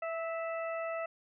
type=harmonic tone with a mistuned harmonic; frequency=659.3 Hz; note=E5; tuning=in tune; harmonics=1 / 2 / 3 / 4; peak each=-35 / -41 / -45 / -47 dBFS; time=0.02-1.06 s; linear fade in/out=5 ms; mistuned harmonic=2; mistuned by=-17 cents; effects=none